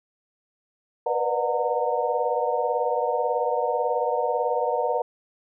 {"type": "tone cluster", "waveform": "sine", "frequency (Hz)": [481.8, 500, 597, 729, 918], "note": ["B4", "B4", "D5", "F#5", "A#5"], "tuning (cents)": [-43, 21, 28, -26, -27], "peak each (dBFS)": -28, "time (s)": [1.06, 5.02], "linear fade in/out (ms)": 5, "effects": []}